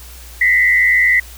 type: tone with frequency modulation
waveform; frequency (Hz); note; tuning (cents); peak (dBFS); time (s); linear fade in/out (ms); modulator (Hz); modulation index
sine; 1998; B6; +20; -9; 0.41-1.2; 5; 85.8; 0.92
effects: added 60 Hz sine -35 dBFS peak until 1.37 s + white hiss -39 dBFS RMS until 1.37 s